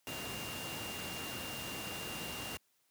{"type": "tone in noise", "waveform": "sine", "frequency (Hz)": 2794, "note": "F7", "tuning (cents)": 0, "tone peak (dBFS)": -45, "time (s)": [0.07, 2.57], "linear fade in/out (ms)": 0, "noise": "pink", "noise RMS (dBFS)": -42, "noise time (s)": [0.07, 2.57], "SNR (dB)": -6, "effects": ["white hiss -75 dBFS RMS until 2.9 s", "high-pass 100 Hz 12 dB/octave"]}